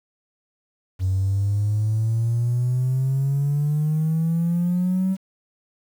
triangle exponential sweep, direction up, 92.5 to 191.9 Hz, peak -15 dBFS, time 0.99-5.17 s, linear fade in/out 50 ms, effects tanh soft clip ceiling -15 dBFS + 8-bit

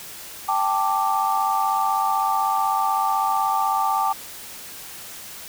sine chord, G suspended second, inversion none, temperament equal, 784 / 880 / 1174.7 Hz, G5 / A5 / D6, 0 / 0 / 0 cents, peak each -23 dBFS, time 0.48-4.13 s, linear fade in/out 10 ms, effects white hiss -38 dBFS RMS until 5.48 s

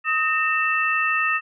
sine tone cluster, 1264 / 1831 / 2658 Hz, D#6 / A#6 / E7, +27 / -32 / +14 cents, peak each -23 dBFS, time 0.04-1.41 s, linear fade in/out 50 ms, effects none

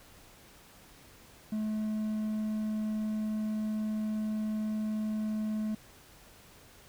triangle tone, 215.2 Hz, A3, 38 cents flat, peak -28 dBFS, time 1.52-5.75 s, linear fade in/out 5 ms, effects pink hiss -56 dBFS RMS until 6.88 s

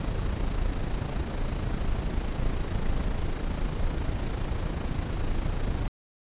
brown noise with amplitude modulation, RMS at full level -26 dBFS, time 0-5.88 s, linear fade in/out 2 ms, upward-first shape sine, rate 27.7 Hz, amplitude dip 45%, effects resampled to 8000 Hz

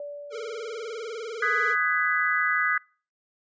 sine tone with exponential decay, 579 Hz, D5, 25 cents flat, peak -32 dBFS, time 0-1.98 s, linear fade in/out 2 ms, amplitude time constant 430 ms
square tone with vibrato, 451.4 Hz, A4, 44 cents sharp, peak -33 dBFS, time 0.3-1.76 s, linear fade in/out 50 ms, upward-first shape sine, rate 20 Hz, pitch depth 110 cents each way
sine chord, G# minor seventh, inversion second, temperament just, 1245.9 / 1495.1 / 1661.2 / 1993.5 Hz, D#6 / F#6 / G#6 / B6, +2 / +18 / 0 / +16 cents, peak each -27 dBFS, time 1.42-2.78 s, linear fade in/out 5 ms
effects noise-tail reverb RT60 0.4 s tail -26 dB re dry + resampled to 16000 Hz

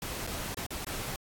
pink noise with dropouts, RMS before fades -37 dBFS, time 0.02-1.16 s, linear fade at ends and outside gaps 2 ms, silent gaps 0.268-0.273 / 0.545-0.571 / 0.665-0.705 / 0.847-0.867 s, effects AAC 64 kbps

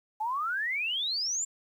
sine exponential sweep, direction up, 837 to 7470 Hz, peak -28 dBFS, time 0.2-1.45 s, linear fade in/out 10 ms, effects 10-bit

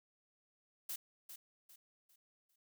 blue noise with echo, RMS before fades -42 dBFS, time 0.89-0.96 s, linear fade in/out 5 ms, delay 400 ms, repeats 4, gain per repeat -9 dB, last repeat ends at 2.56 s, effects none

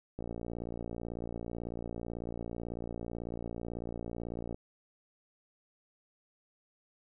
click train, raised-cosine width 2 ms, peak -26 dBFS, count 254, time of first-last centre 0.19-4.545 s, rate 58.1 Hz, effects none

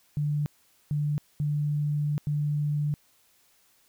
sine tone bursts at uneven times, 147.7 Hz, D3, 10 cents sharp, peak -24 dBFS, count 4, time 0.17-0.46 / 0.91-1.18 / 1.4-2.18 / 2.27-2.94 s, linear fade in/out 0 ms, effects white hiss -64 dBFS RMS until 3.88 s

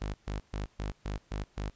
sawtooth tone bursts, 50.9 Hz, G#1, 34 cents flat, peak -29 dBFS, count 7, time 0.01-1.7 s, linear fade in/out 10 ms, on 130 ms, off 130 ms, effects pink hiss -66 dBFS RMS until 1.75 s + resampled to 16000 Hz

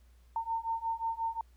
sine beating tone pair, 906 / 911.6 Hz, A#5 / A#5, -50 / -39 cents, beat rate 5.6 Hz, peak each -35 / -34 dBFS, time 0.36-1.41 s, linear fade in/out 2 ms, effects added 60 Hz sine -57 dBFS peak until 1.56 s + pink hiss -71 dBFS RMS until 1.56 s

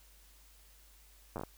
slowing click train, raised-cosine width 1 ms, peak -25 dBFS, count 6, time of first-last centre 1.36-1.435 s, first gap 9 ms, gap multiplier 1.26, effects added 50 Hz sine -60 dBFS peak until 1.57 s + white hiss -63 dBFS RMS until 1.57 s

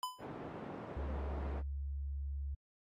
square tone with exponential decay, 1006 Hz, B5, 32 cents sharp, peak -34 dBFS, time 0.03-0.27 s, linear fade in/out 1 ms, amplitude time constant 51 ms
pink band-pass noise, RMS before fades -46 dBFS, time 0.18-1.63 s, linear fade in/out 50 ms, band 160 to 910 Hz, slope 12 dB/octave
sine tone, 69.8 Hz, C#2, 13 cents sharp, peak -37 dBFS, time 0.96-2.55 s, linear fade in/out 10 ms
effects AAC 48 kbps

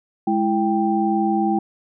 sine tone cluster, 209.7 / 332.1 / 786 Hz, G#3 / E4 / G5, +17 / +13 / +4 cents, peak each -21 dBFS, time 0.27-1.59 s, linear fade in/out 5 ms, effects none

